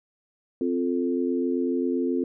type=chord; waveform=sine; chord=F major; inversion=second; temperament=equal; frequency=261.6 / 349.2 / 440 Hz; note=C4 / F4 / A4; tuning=0 / 0 / 0 cents; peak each=-25 / -27 / -30 dBFS; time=0.61-2.24 s; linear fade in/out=2 ms; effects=none